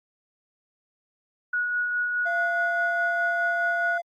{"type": "tone with tremolo", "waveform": "sine", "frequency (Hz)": 1459, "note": "F#6", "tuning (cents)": -25, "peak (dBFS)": -22, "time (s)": [1.53, 3.98], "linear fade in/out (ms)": 5, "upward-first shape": "sine", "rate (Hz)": 4.8, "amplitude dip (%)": 30}
{"type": "tone", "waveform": "triangle", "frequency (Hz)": 687, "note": "F5", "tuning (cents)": -29, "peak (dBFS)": -25, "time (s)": [2.25, 4.02], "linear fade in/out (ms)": 20}
{"effects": ["Opus 48 kbps"]}